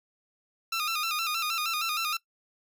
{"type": "tone with vibrato", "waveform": "15% pulse", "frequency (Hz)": 1284, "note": "E6", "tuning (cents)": -46, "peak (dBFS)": -21, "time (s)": [0.72, 2.17], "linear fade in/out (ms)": 5, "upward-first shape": "square", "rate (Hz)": 6.4, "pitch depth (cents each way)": 77, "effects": ["noise-tail reverb RT60 0.1 s tail -20 dB re dry"]}